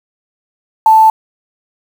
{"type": "tone with quantisation", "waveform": "sine", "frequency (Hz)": 880, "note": "A5", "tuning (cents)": 0, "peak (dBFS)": -3, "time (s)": [0.86, 1.1], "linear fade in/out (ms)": 2, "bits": 5, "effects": []}